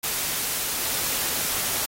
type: noise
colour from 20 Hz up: white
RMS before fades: -26 dBFS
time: 0.03-1.86 s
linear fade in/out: 10 ms
effects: AAC 48 kbps